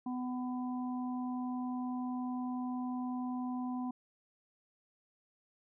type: harmonic tone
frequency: 250.6 Hz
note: B3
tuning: 25 cents sharp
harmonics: 1 / 3 / 4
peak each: -35 / -45 / -47 dBFS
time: 0.06-3.91 s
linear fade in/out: 5 ms
effects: none